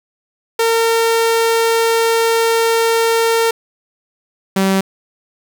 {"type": "tone pair in turn", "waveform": "sawtooth", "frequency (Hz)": [456.6, 192.7], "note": ["A#4", "G3"], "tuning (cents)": [-36, -29], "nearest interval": "octave + minor third", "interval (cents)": 1493, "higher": "first", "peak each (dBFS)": -8, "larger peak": "neither", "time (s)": [[0.59, 3.51], [4.56, 4.81]], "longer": "first", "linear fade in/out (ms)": 5, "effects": ["7-bit"]}